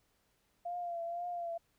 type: tone with vibrato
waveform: sine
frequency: 691 Hz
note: F5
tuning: 19 cents flat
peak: -36 dBFS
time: 0.65-1.58 s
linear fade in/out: 10 ms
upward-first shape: triangle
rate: 2 Hz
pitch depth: 50 cents each way
effects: pink hiss -75 dBFS RMS until 1.78 s